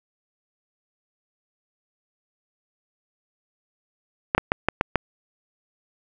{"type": "clicks", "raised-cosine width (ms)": 0.5, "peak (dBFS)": -3, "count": 6, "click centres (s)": [4.349, 4.38, 4.519, 4.686, 4.811, 4.957], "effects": []}